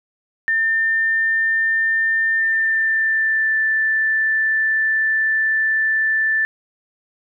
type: tone with pitch glide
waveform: sine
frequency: 1800 to 1764 Hz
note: A6 to A6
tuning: +39 to +4 cents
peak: -15 dBFS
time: 0.48-6.45 s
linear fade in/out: 0 ms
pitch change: -35 cents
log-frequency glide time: 2.32-3.56 s
effects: none